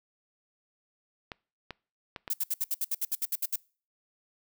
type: clicks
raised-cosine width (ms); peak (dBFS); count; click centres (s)
0.3; -22; 4; 1.318 / 1.707 / 2.162 / 2.278
type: noise bursts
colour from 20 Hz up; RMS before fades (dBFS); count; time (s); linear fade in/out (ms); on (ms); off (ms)
violet; -29; 13; 2.3-3.56; 5; 36; 66
effects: noise-tail reverb RT60 0.4 s tail -25 dB re dry